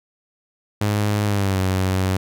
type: tone with pitch glide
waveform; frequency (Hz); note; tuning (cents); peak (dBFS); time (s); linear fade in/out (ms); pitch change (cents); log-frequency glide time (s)
sawtooth; 103.83 to 94.12; G#2 to F#2; 0 to +30; -14; 0.81-2.17; 5; -170; 1.26-1.6
effects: none